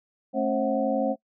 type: tone cluster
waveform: sine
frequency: 220.3 / 272.4 / 534 / 654 / 743 Hz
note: A3 / C#4 / C5 / E5 / F#5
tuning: +2 / -30 / +35 / -14 / +7 cents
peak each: -29 / -28 / -26 / -32 / -30 dBFS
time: 0.33-1.16 s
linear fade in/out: 50 ms
effects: noise-tail reverb RT60 0.1 s tail -23 dB re dry